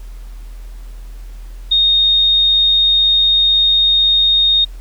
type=tone; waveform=sine; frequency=3702 Hz; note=A#7; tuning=13 cents flat; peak=-9 dBFS; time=1.71-4.65 s; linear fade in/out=10 ms; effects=added 41 Hz sine -28 dBFS peak until 4.8 s + pink hiss -48 dBFS RMS until 4.8 s